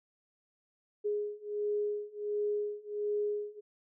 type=beating tone pair; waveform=sine; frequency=415.1 / 416.5 Hz; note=G#4 / G#4; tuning=-1 / +5 cents; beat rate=1.4 Hz; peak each=-35 / -34 dBFS; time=1.04-3.61 s; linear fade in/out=20 ms; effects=none